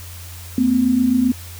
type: tone pair together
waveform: sine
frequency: 227.9 / 255.6 Hz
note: A#3 / C4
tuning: -39 / -40 cents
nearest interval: major second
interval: 199 cents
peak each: -19 / -14 dBFS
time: 0.58-1.32 s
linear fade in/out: 2 ms
effects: added 87 Hz sine -34 dBFS peak until 1.59 s + white hiss -39 dBFS RMS until 1.59 s